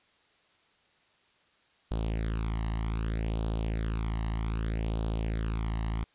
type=tone with flanger; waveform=sawtooth; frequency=55 Hz; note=A1; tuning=in tune; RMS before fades=-31 dBFS; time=1.91-6.04 s; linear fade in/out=0 ms; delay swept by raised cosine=0.24 to 1.03 ms; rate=0.64 Hz; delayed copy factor=+0.7; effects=white hiss -66 dBFS RMS until 6.14 s + resampled to 8000 Hz